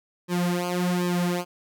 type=tone with flanger; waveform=sawtooth; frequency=177.5 Hz; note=F3; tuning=28 cents sharp; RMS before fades=-25 dBFS; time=0.28-1.45 s; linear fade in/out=50 ms; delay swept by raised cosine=1.4 to 5.1 ms; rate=1.3 Hz; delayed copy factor=-0.9; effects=none